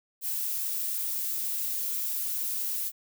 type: noise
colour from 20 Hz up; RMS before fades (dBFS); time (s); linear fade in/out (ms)
violet; -31; 0.21-2.92; 50
effects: none